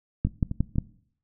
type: two click trains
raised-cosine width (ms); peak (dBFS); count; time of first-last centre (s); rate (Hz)
5; -18 / -10; 3 / 4; 0.27-0.758 / 0.25-0.784; 4.1 / 5.62
effects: noise-tail reverb RT60 0.6 s tail -20 dB re dry